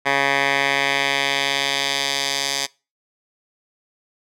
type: tone with band-pass filter sweep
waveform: 10% pulse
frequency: 138.9 Hz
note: C#3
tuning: 4 cents sharp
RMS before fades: -21 dBFS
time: 0.05-2.67 s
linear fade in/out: 20 ms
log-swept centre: 1700 to 5300 Hz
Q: 1.3
effects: noise-tail reverb RT60 0.3 s tail -24 dB re dry